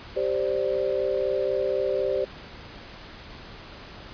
sine chord, G suspended fourth, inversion none, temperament equal, 392 / 523.3 / 587.3 Hz, G4 / C5 / D5, 0 / 0 / 0 cents, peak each -27 / -26 / -28 dBFS, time 0.16-2.25 s, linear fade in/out 10 ms, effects pink hiss -43 dBFS RMS until 4.13 s + resampled to 11025 Hz

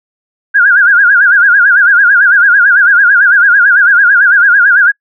sine tone with vibrato, 1524 Hz, G6, 49 cents flat, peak -3 dBFS, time 0.54-4.92 s, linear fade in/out 20 ms, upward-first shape sine, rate 9 Hz, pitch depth 150 cents each way, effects noise-tail reverb RT60 0.1 s tail -26 dB re dry

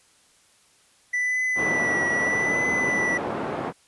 triangle tone with vibrato, 1975.5 Hz, B6, in tune, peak -20 dBFS, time 1.13-3.18 s, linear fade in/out 10 ms, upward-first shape triangle, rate 0.8 Hz, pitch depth 37 cents each way
pink band-pass noise, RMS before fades -29 dBFS, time 1.55-3.73 s, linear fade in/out 50 ms, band 220 to 1100 Hz, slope 12 dB/octave
effects white hiss -59 dBFS RMS until 3.87 s + resampled to 24000 Hz

